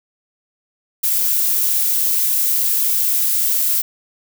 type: noise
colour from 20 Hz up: violet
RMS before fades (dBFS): -17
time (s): 1.03-3.82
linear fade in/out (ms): 10
effects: none